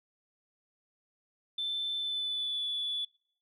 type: tone with pitch glide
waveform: sine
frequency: 3535 to 3446 Hz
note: A7 to A7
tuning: +7 to -37 cents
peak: -30 dBFS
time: 1.58-3.05 s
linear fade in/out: 5 ms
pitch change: -44 cents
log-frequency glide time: 1.97-2.65 s
effects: noise-tail reverb RT60 0.6 s tail -24 dB re dry + tanh soft clip ceiling -26 dBFS